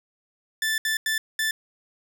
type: tone bursts at uneven times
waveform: sawtooth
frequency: 1760 Hz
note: A6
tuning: in tune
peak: -19 dBFS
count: 4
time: 0.62-0.78 / 0.85-0.97 / 1.06-1.18 / 1.39-1.51 s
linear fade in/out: 2 ms
effects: none